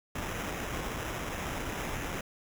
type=noise with sample-and-hold; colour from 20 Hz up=pink; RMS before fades=-36 dBFS; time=0.15-2.21 s; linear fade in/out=5 ms; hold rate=4410 Hz; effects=none